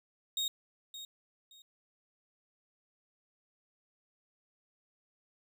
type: tone with echo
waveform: 35% pulse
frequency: 3729 Hz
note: A#7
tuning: in tune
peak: -29 dBFS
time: 0.37-0.48 s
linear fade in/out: 2 ms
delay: 570 ms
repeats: 2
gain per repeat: -12 dB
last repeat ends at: 1.62 s
effects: none